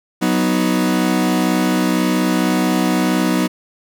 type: chord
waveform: 40% pulse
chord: B major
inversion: second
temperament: equal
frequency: 185 / 246.9 / 311.1 Hz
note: F#3 / B3 / D#4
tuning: 0 / 0 / 0 cents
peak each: -18 dBFS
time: 0.21-3.48 s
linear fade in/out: 20 ms
effects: none